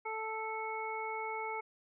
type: harmonic tone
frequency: 440 Hz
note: A4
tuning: in tune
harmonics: 1 / 2 / 3 / 5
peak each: -42 / -39 / -45 / -42 dBFS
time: 0.05-1.61 s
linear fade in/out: 10 ms
effects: none